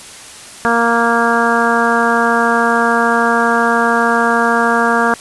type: harmonic tone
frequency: 233.1 Hz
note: A#3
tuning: in tune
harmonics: 1 / 2 / 3 / 4 / 5 / 6 / 7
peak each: -18 / -18 / -18 / -18 / -18 / -18 / -18 dBFS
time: 0.65-5.14 s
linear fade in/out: 0 ms
effects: white hiss -34 dBFS RMS until 5.2 s + resampled to 24000 Hz